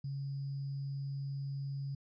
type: tone with sample-and-hold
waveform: sine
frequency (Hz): 138.59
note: C#3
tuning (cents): 0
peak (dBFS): -36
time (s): 0.04-1.95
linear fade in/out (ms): 5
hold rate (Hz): 4900
effects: resampled to 16000 Hz